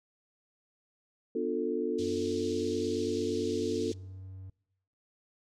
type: chord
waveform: sine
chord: B half-diminished seventh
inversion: none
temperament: just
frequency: 246.9 / 296.3 / 355.6 / 444.5 Hz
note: B3 / D4 / F4 / A4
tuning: 0 / +15 / +31 / +18 cents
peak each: -36 / -36 / -34 / -32 dBFS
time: 1.35-3.92 s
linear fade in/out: 5 ms
type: band-pass noise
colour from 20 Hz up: pink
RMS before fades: -48 dBFS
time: 1.98-3.94 s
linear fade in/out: 10 ms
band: 3400 to 6500 Hz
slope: 24 dB/octave
type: tone with pitch glide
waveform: triangle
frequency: 92.5 to 94.61 Hz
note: F#2 to F#2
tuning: 0 to +39 cents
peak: -40 dBFS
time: 1.99-4.5 s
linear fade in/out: 5 ms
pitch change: +39 cents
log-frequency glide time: 2.43-3.23 s
effects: noise-tail reverb RT60 0.9 s tail -25 dB re dry